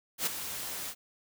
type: noise with ADSR envelope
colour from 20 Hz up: white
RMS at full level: -28 dBFS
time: 0.18-0.95 s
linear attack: 84 ms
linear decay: 14 ms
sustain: -10 dB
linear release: 56 ms
effects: none